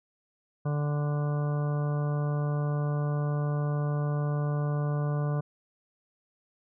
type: harmonic tone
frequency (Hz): 146.83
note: D3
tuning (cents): 0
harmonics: 1 / 2 / 3 / 4 / 5 / 6 / 7 / 8 / 10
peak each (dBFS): -26 / -42 / -39 / -39 / -44 / -54 / -44 / -45 / -49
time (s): 0.65-5.41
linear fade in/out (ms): 10
effects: none